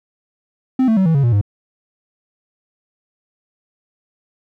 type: tone with pitch steps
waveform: triangle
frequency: 259.6 / 222.1 / 190.04 / 162.6 / 139.12 / 119.03 / 101.84 Hz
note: C4 / A3 / F#3 / E3 / C#3 / A#2 / G#2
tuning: -13 / +16 / +47 / -23 / +7 / +37 / -33 cents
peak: -9 dBFS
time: 0.79-1.413 s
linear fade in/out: 5 ms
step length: 89 ms
effects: none